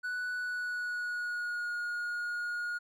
triangle tone with pitch glide, 1482 to 1436.5 Hz, F#6 to F6, +2 to +48 cents, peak -31 dBFS, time 0.03-2.79 s, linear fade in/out 20 ms, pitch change -54 cents, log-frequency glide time 0.34-1.74 s, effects none

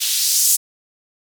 violet noise with band-pass filter sweep, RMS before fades -17 dBFS, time 0-0.57 s, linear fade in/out 20 ms, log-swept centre 3200 to 7400 Hz, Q 1.5, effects none

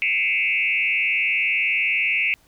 sine tone with frequency modulation, 2420 Hz, D#7, 49 cents flat, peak -18 dBFS, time 0.02-2.34 s, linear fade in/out 0 ms, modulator 100 Hz, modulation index 3, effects pink hiss -58 dBFS RMS until 2.47 s

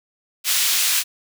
pink high-pass noise, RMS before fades -19 dBFS, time 0.44-1.04 s, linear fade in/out 50 ms, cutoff 2800 Hz, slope 12 dB/octave, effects none

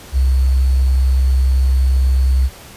sine tone with sample-and-hold, 65.41 Hz, C2, in tune, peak -10 dBFS, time 0.12-2.5 s, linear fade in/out 50 ms, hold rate 4410 Hz, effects pink hiss -38 dBFS RMS until 2.76 s + resampled to 32000 Hz

